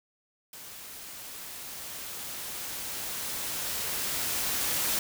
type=noise with level ramp; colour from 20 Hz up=white; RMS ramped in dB=-45 to -28 dBFS; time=0.53-4.99 s; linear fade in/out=2 ms; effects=none